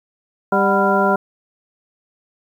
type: harmonic tone with a mistuned harmonic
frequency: 198 Hz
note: G3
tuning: 18 cents sharp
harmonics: 1 / 2 / 3 / 4 / 5 / 7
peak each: -20 / -20 / -20 / -20 / -20 / -20 dBFS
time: 0.52-1.16 s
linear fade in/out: 5 ms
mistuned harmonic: 4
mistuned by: -96 cents
effects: 8-bit